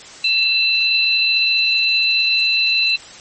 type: tone pair together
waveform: sine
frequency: 2675 / 4030 Hz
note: E7 / B7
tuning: +25 / +34 cents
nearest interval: perfect fifth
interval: 709 cents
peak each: -16 dBFS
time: 0.24-2.96 s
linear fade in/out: 5 ms
effects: white hiss -38 dBFS RMS until 3.2 s + MP3 32 kbps